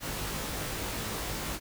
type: noise with comb filter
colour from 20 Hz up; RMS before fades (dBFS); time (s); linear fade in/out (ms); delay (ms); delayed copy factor
pink; -35; 0-1.6; 50; 19; +0.9
effects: none